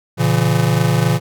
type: chord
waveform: square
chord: A# diminished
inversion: none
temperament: just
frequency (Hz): 116.54 / 139.85 / 167.82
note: A#2 / C#3 / E3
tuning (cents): 0 / +16 / +31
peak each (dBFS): -18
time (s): 0.17-1.2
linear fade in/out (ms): 50
effects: none